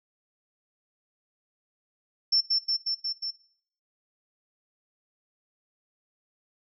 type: tone with echo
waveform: sine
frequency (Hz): 5380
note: E8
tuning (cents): +34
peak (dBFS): -19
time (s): 2.32-2.41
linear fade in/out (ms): 10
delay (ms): 180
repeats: 5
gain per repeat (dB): -2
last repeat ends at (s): 3.31
effects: noise-tail reverb RT60 0.6 s tail -20 dB re dry